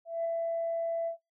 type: tone with ADSR envelope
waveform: sine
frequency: 667 Hz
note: E5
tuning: 20 cents sharp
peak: -26 dBFS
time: 0.05-1.17 s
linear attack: 200 ms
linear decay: 8 ms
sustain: -2 dB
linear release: 100 ms
effects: noise-tail reverb RT60 0.2 s tail -21 dB re dry + tanh soft clip ceiling -24 dBFS

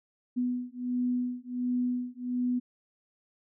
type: beating tone pair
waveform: sine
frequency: 246.9 / 248.3 Hz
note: B3 / B3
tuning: 0 / +9 cents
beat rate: 1.4 Hz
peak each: -31 dBFS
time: 0.36-2.6 s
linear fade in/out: 20 ms
effects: none

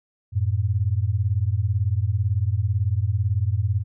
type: beating tone pair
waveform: sine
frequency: 91.6 / 109.6 Hz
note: F#2 / A2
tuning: -17 / -6 cents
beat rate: 18 Hz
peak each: -22 dBFS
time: 0.32-3.84 s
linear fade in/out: 50 ms
effects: none

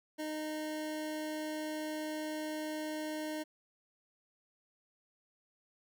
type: tone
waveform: 25% pulse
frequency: 308.2 Hz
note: D#4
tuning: 16 cents flat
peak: -33 dBFS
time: 0.18-3.44 s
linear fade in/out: 20 ms
effects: none

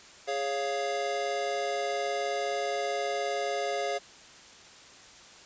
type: chord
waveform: square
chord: Db major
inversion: second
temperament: equal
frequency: 415.3 / 554.4 / 698.5 Hz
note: Ab4 / Db5 / F5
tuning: 0 / 0 / 0 cents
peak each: -35 / -34 / -33 dBFS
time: 0.27-3.99 s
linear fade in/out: 20 ms
effects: white hiss -51 dBFS RMS until 5.45 s + resampled to 16000 Hz

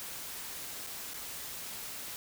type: noise with dropouts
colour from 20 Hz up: white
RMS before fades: -42 dBFS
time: 0-2.16 s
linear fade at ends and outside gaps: 0 ms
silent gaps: 0.866-0.871 / 1.136-1.142 s
effects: none

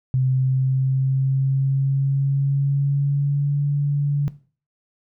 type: tone with pitch glide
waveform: sine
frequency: 130.1 to 143.52 Hz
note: C3 to D3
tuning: -9 to -40 cents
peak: -16 dBFS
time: 0.14-4.28 s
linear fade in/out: 0 ms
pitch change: +169 cents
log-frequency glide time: 0.25-3.64 s
effects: noise-tail reverb RT60 0.4 s tail -17 dB re dry

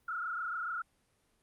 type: tone with frequency modulation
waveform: sine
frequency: 1372 Hz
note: F6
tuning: 31 cents flat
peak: -34 dBFS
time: 0.08-0.82 s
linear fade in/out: 5 ms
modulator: 27 Hz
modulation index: 2.8
effects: pink hiss -73 dBFS RMS until 1.42 s + Opus 32 kbps

